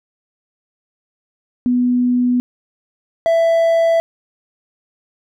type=tone pair in turn; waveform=sine / triangle; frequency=246.9 / 663.3 Hz; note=B3 / E5; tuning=0 / +11 cents; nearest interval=octave + perfect fourth; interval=1711 cents; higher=second; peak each=-12 / -9 dBFS; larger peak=second; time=1.66-2.4 / 3.26-4 s; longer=neither; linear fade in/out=0 ms; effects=none